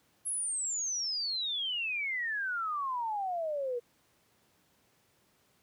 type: exponential sweep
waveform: sine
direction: down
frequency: 10990 to 469.7 Hz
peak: -31 dBFS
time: 0.25-3.8 s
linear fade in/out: 20 ms
effects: pink hiss -69 dBFS RMS until 5.62 s + high-pass 100 Hz 12 dB/octave